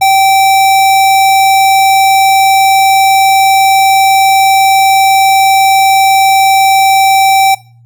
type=tone; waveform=square; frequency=776 Hz; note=G5; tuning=18 cents flat; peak=-5 dBFS; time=0.01-7.55 s; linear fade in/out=10 ms; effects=noise-tail reverb RT60 0.4 s tail -20 dB re dry + added 118 Hz sine -38 dBFS peak until 7.85 s